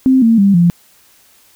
sine tone with pitch steps, 261.6 / 227.7 / 198.26 / 172.59 Hz, C4 / A#3 / G3 / F3, 0 / -40 / +20 / -20 cents, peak -6 dBFS, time 0.06-0.7 s, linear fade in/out 0 ms, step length 160 ms, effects white hiss -49 dBFS RMS until 1.55 s

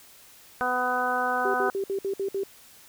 harmonic tone, 250 Hz, B3, 21 cents sharp, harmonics 1 / 2 / 3 / 4 / 5 / 6, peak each -37 / -32 / -28 / -32 / -30 / -29 dBFS, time 0.61-1.7 s, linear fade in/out 0 ms
sine tone bursts, 392 Hz, G4, in tune, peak -25 dBFS, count 7, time 1.45-2.435 s, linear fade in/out 2 ms, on 91 ms, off 58 ms
effects white hiss -52 dBFS RMS until 2.88 s

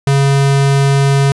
square tone, 138.59 Hz, C#3, in tune, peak -9 dBFS, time 0.07-1.32 s, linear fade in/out 2 ms, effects resampled to 24000 Hz

